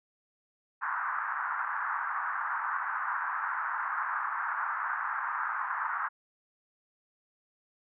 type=band-pass noise; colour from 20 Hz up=white; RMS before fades=-33 dBFS; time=0.81-6.09 s; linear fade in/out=20 ms; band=910 to 1600 Hz; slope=48 dB/octave; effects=none